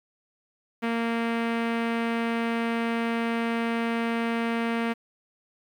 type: tone with low-pass filter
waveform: sawtooth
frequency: 231.1 Hz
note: A#3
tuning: 15 cents flat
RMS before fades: -27 dBFS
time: 0.82-4.94 s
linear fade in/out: 20 ms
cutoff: 2400 Hz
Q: 1.7
effects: 9-bit